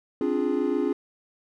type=chord; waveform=triangle; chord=D half-diminished seventh; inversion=third; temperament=equal with one note detuned; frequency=266.5 / 293.7 / 349.2 / 415.3 Hz; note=C4 / D4 / F4 / Ab4; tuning=+32 / 0 / 0 / 0 cents; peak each=-26 dBFS; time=0.21-0.93 s; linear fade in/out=2 ms; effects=none